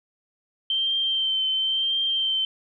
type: tone with vibrato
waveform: sine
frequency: 3124 Hz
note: G7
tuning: 7 cents flat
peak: -21 dBFS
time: 0.7-2.45 s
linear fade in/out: 2 ms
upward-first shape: triangle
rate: 0.96 Hz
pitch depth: 29 cents each way
effects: none